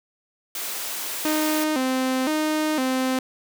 white high-pass noise, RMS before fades -30 dBFS, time 0.55-1.64 s, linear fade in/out 2 ms, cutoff 320 Hz, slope 12 dB/octave
sawtooth tone with vibrato, 282.9 Hz, C#4, 35 cents sharp, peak -17 dBFS, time 1.25-3.19 s, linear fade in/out 2 ms, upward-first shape square, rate 0.98 Hz, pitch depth 150 cents each way
effects none

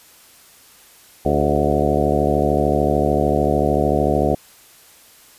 harmonic tone with a mistuned harmonic, 73.4 Hz, D2, in tune, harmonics 1 / 2 / 3 / 4 / 5 / 6 / 7 / 8 / 9 / 10, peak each -24 / -24 / -24 / -24 / -24 / -24 / -24 / -24 / -24 / -24 dBFS, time 1.25-4.35 s, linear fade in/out 5 ms, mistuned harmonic 6, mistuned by -51 cents, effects white hiss -48 dBFS RMS until 5.38 s + resampled to 32000 Hz

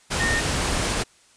sine tone in noise, 1836 Hz, A#6, 27 cents flat, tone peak -22 dBFS, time 0.19-0.41 s, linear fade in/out 20 ms, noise pink, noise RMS -24 dBFS, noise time 0.1-1.04 s, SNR -1 dB, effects white hiss -56 dBFS RMS until 1.36 s + resampled to 22050 Hz

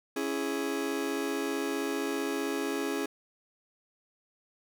40% pulse chord, C# minor, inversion none, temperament just, 277.2 / 332.6 / 415.8 Hz, C#4 / E4 / G#4, 0 / +16 / +2 cents, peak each -33 / -35 / -33 dBFS, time 0.16-3.06 s, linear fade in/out 5 ms, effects none

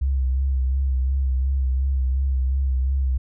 sine tone with vibrato, 66 Hz, C2, 16 cents sharp, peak -18 dBFS, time 0.01-3.18 s, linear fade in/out 10 ms, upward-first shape sine, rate 2.8 Hz, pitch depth 47 cents each way, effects none

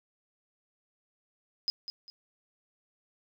sine tone with echo, 5040 Hz, D#8, 21 cents sharp, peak -26 dBFS, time 1.68-1.7 s, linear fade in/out 0 ms, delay 200 ms, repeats 2, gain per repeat -10 dB, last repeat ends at 2.1 s, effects none

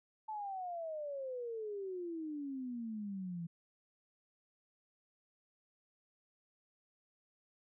sine exponential sweep, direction down, 880 to 164.81 Hz, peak -39 dBFS, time 0.28-3.47 s, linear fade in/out 10 ms, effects none

